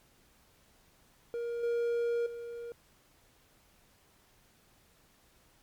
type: tone with level steps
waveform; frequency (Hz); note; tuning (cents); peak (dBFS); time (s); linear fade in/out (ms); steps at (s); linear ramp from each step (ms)
triangle; 471.4; A#4; +19; -31 / -26 / -37; 1.34-2.72; 0; 1.63 / 2.26; 5
effects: pink hiss -65 dBFS RMS until 5.62 s + MP3 96 kbps